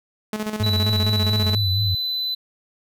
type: tone with tremolo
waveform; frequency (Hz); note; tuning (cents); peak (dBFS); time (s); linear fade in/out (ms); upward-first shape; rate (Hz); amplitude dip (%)
sawtooth; 214; A3; -48; -19; 0.33-1.55; 2; square; 15; 60
type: tone with vibrato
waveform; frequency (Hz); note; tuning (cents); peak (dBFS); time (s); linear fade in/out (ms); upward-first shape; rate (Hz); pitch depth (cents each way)
sine; 98; G2; 0; -19; 0.6-1.95; 5; sine; 4.3; 110
type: tone with pitch glide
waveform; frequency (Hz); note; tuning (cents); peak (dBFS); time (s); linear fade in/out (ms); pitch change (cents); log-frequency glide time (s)
triangle; 3951 to 4011; B7 to B7; 0 to +26; -21; 0.63-2.35; 10; +26; 1.26-1.85
effects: none